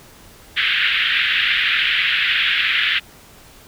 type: band-pass noise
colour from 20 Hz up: white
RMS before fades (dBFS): -18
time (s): 0.56-3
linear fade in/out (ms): 20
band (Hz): 1500 to 3400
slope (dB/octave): 48
effects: pink hiss -45 dBFS RMS until 3.67 s